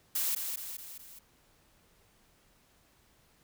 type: noise with echo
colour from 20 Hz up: blue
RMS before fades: -31 dBFS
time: 0.15-0.35 s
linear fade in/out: 5 ms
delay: 210 ms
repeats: 4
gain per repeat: -5 dB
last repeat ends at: 1.19 s
effects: pink hiss -66 dBFS RMS until 3.43 s